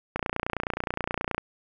click train, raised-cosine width 0.5 ms, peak -12 dBFS, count 37, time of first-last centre 0.16-1.38 s, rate 29.5 Hz, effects none

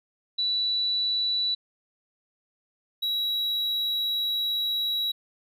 sine / triangle tone pair in turn, 3951 / 3881 Hz, B7 / B7, 0 / -31 cents, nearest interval unison, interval 31 cents, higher first, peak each -23 dBFS, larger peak neither, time 0.38-1.55 / 3.02-5.12 s, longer second, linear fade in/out 10 ms, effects none

